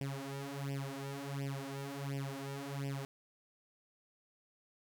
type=tone with flanger; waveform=sawtooth; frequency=138.4 Hz; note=C#3; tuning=2 cents flat; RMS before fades=-41 dBFS; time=0.01-3.05 s; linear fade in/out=0 ms; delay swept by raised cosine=0.37 to 5.07 ms; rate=1.4 Hz; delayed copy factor=+0.95; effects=none